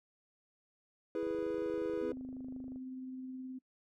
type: chord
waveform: triangle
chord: E major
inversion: none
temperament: equal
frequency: 329.6 / 415.3 / 493.9 Hz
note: E4 / G#4 / B4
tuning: 0 / 0 / 0 cents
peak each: -36 dBFS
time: 1.15-2.12 s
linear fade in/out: 2 ms
type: click train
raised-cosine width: 2 ms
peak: -40 dBFS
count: 40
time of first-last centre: 1.23-2.759 s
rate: 25.5 Hz
type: tone with tremolo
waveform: sine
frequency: 258.4 Hz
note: C4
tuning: 21 cents flat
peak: -40 dBFS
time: 2.02-3.59 s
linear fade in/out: 10 ms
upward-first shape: triangle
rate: 19 Hz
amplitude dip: 25%
effects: noise-tail reverb RT60 0.1 s tail -22 dB re dry